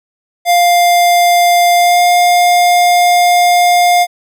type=tone with pitch glide; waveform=square; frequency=700 to 706.9 Hz; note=F5 to F5; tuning=+4 to +21 cents; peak=-7 dBFS; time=0.45-4.07 s; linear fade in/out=50 ms; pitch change=+17 cents; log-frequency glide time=1.76-2.01 s; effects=none